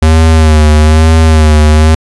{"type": "tone with vibrato", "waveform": "square", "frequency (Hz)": 78.2, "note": "D#2", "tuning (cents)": 9, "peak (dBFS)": -3, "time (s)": [0.02, 1.95], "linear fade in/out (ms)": 5, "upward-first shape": "sine", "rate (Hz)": 1.1, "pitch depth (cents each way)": 50, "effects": ["resampled to 24000 Hz"]}